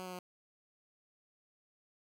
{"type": "tone with pitch steps", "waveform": "10% pulse", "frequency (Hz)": [185, 182.66, 180.36], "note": ["F#3", "F#3", "F#3"], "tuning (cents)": [0, -22, -44], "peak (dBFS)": -34, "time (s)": [0, 0.189], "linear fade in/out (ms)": 0, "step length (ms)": 63, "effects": []}